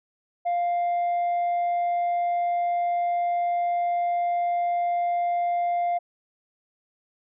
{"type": "tone", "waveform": "sine", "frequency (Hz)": 699, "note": "F5", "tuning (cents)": 1, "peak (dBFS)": -19, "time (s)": [0.45, 5.99], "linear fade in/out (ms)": 20, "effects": ["tanh soft clip ceiling -21 dBFS"]}